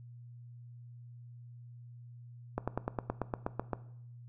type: slowing click train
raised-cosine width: 1 ms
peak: -18 dBFS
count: 11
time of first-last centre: 2.58-3.733 s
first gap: 96 ms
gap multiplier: 1.04
effects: noise-tail reverb RT60 0.7 s tail -17 dB re dry + added 120 Hz sine -48 dBFS peak until 4.28 s